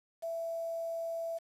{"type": "tone with quantisation", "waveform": "sine", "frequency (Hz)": 664, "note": "E5", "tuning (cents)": 12, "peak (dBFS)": -34, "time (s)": [0.22, 1.39], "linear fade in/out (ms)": 20, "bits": 9, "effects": ["resampled to 32000 Hz"]}